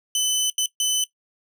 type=tone bursts at uneven times; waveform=20% pulse; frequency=3020 Hz; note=F#7; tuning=35 cents sharp; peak=-14 dBFS; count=3; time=0.15-0.5 / 0.58-0.66 / 0.8-1.04 s; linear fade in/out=2 ms; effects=noise-tail reverb RT60 0.1 s tail -18 dB re dry